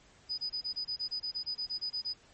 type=tone bursts; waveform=sine; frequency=4978 Hz; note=D#8; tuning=in tune; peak=-32 dBFS; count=16; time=0.29-2.137 s; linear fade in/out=20 ms; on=92 ms; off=25 ms; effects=pink hiss -61 dBFS RMS until 2.33 s + MP3 32 kbps